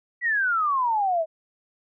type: exponential sweep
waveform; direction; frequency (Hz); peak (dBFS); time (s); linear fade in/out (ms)
sine; down; 1975.5 to 622.3; -20; 0.21-1.26; 50
effects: none